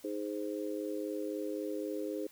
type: harmonic tone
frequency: 103.83 Hz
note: G#2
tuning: in tune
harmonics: 3 / 4 / 5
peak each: -38 / -39 / -40 dBFS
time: 0.04-2.27 s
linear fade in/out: 5 ms
effects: white hiss -59 dBFS RMS until 2.31 s